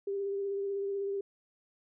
sine tone with vibrato, 397.1 Hz, G4, 22 cents sharp, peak -31 dBFS, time 0.07-1.21 s, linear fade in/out 5 ms, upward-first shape sine, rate 16 Hz, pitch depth 20 cents each way, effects none

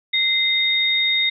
sine tone pair together, 2079 / 3704 Hz, C7 / A#7, -12 / -12 cents, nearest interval minor seventh, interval 1000 cents, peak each -20 / -18 dBFS, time 0.13-1.3 s, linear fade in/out 10 ms, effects none

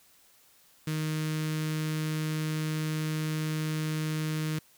sawtooth tone with notch filter, 155.56 Hz, D#3, in tune, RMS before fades -31 dBFS, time 0.87-4.59 s, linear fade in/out 5 ms, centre 730 Hz, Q 0.73, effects white hiss -61 dBFS RMS until 4.77 s

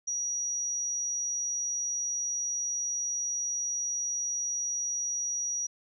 sine tone, 5780 Hz, F#8, 41 cents flat, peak -29 dBFS, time 0.07-5.67 s, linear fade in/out 10 ms, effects none

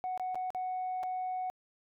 sine tone with dropouts, 740 Hz, F#5, in tune, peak -31 dBFS, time 0.04-1.5 s, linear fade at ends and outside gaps 0 ms, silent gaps 0.176-0.197 / 0.346-0.355 / 0.504-0.548 / 1.031-1.035 s, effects tanh soft clip ceiling -30 dBFS

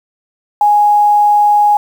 sine tone with quantisation, 830 Hz, G#5, 1 cent flat, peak -6 dBFS, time 0.61-1.77 s, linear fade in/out 2 ms, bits 6, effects none

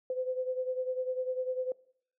sine beating tone pair, 509 / 519 Hz, C5 / C5, -48 / -14 cents, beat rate 10 Hz, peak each -32 / -37 dBFS, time 0.1-1.72 s, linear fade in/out 2 ms, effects noise-tail reverb RT60 0.6 s tail -22 dB re dry

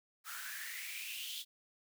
white noise with high-pass filter sweep, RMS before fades -44 dBFS, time 0.24-1.45 s, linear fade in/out 50 ms, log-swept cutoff 1300 to 3500 Hz, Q 6.7, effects none

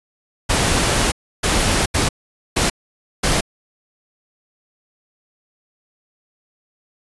pink noise bursts at uneven times, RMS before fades -17 dBFS, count 5, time 0.49-1.12 / 1.43-1.86 / 1.94-2.09 / 2.56-2.7 / 3.23-3.41 s, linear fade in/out 10 ms, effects resampled to 24000 Hz

